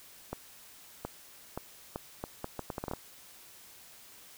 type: accelerating click train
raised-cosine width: 1 ms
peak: -21 dBFS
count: 13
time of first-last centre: 0.33-2.936 s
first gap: 720 ms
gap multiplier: 0.73
effects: white hiss -54 dBFS RMS until 4.37 s